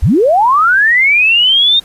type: linear sweep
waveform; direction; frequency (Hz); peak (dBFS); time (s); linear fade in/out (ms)
sine; up; 38.91 to 3706; -6; 0.02-1.8; 10
effects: pink hiss -41 dBFS RMS until 1.84 s + resampled to 32000 Hz